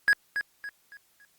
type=tone with echo; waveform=triangle; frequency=1661.2 Hz; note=G#6; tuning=in tune; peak=-15 dBFS; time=0.08-0.13 s; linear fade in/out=0 ms; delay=280 ms; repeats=4; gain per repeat=-9 dB; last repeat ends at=1.25 s; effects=white hiss -66 dBFS RMS until 1.38 s + Opus 48 kbps